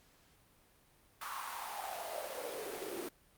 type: noise with high-pass filter sweep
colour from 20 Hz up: pink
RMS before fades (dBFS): -42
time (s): 1.21-3.09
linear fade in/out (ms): 5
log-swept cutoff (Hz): 1200 to 330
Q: 5.7
effects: pink hiss -67 dBFS RMS until 3.37 s + Opus 48 kbps